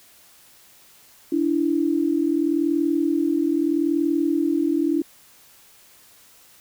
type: tone pair together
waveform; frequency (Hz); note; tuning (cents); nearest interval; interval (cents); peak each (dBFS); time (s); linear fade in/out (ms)
sine; 291.2 / 332; D4 / E4; -15 / +12; major second; 227; -21; 1.32-5.02; 5
effects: white hiss -52 dBFS RMS until 6.6 s